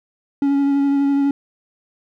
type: tone with vibrato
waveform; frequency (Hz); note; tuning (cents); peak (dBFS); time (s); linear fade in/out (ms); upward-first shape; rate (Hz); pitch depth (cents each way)
triangle; 279.7; C#4; +16; -12; 0.42-1.31; 2; sine; 12; 15
effects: none